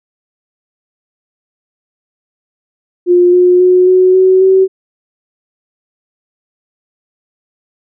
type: tone with pitch steps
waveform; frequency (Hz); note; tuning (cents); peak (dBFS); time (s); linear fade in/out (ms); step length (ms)
sine; 354.6 / 359.6 / 364.6 / 369.7 / 374.8 / 380.1; F4 / F#4 / F#4 / F#4 / F#4 / F#4; +26 / -49 / -25 / -1 / +22 / +47; -4; 3.06-4.68; 50; 270
effects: none